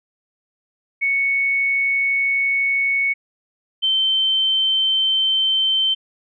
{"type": "tone pair in turn", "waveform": "sine", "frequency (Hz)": [2217, 3100], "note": ["C#7", "G7"], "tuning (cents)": [0, -20], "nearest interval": "tritone", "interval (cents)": 580, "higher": "second", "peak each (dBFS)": [-16, -15], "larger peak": "second", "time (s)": [[1.01, 3.14], [3.82, 5.95]], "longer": "neither", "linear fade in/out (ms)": 20, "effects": []}